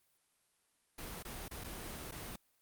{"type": "noise with dropouts", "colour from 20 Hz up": "pink", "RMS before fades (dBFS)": -45, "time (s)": [0.98, 2.36], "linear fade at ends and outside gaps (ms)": 5, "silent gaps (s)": [[1.227, 1.25], [1.482, 1.51], [1.639, 1.643], [2.112, 2.12]], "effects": ["white hiss -75 dBFS RMS until 2.61 s", "Opus 32 kbps"]}